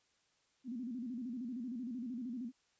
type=tone with vibrato; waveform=sine; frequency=243.7 Hz; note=B3; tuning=23 cents flat; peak=-39 dBFS; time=0.64-2.52 s; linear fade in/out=50 ms; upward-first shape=square; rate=13 Hz; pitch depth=110 cents each way; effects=white hiss -75 dBFS RMS until 2.79 s + resampled to 16000 Hz